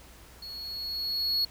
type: tone with level ramp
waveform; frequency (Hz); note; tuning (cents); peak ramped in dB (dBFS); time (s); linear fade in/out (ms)
triangle; 4346; C#8; -35; -38 to -22; 0.42-1.45; 5
effects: added 60 Hz sine -53 dBFS peak until 1.5 s + pink hiss -53 dBFS RMS until 1.5 s